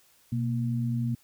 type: tone pair together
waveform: sine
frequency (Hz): 123.47 / 233.1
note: B2 / A#3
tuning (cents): 0 / 0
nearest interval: major seventh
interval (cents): 1100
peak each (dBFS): -27 / -30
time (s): 0.32-1.15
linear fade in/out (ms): 5
effects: white hiss -62 dBFS RMS until 1.23 s